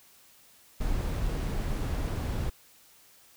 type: noise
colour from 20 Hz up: brown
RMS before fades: -30 dBFS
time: 0.8-2.5 s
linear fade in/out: 10 ms
effects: white hiss -58 dBFS RMS until 3.36 s